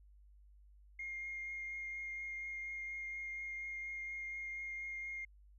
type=tone with vibrato; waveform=sine; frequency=2128 Hz; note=C7; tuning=29 cents sharp; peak=-40 dBFS; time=0.99-5.25 s; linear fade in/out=5 ms; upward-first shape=triangle; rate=4.2 Hz; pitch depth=11 cents each way; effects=tanh soft clip ceiling -36 dBFS + added 50 Hz sine -59 dBFS peak until 5.58 s